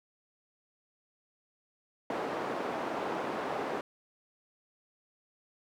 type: band-pass noise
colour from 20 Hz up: white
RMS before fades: -35 dBFS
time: 2.1-3.81 s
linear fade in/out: 2 ms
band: 280 to 790 Hz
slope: 12 dB/octave
effects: none